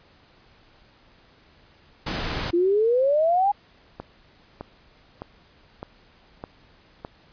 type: noise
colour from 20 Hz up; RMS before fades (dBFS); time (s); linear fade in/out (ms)
pink; -28; 2.06-2.51; 10
type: exponential sweep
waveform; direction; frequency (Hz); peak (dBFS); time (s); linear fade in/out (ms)
sine; up; 335.7 to 830.6; -17; 2.53-3.52; 10
type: click train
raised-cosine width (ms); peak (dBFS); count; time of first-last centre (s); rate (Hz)
1; -19; 6; 4-7.049; 1.64
effects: pink hiss -56 dBFS RMS until 7.32 s + resampled to 11025 Hz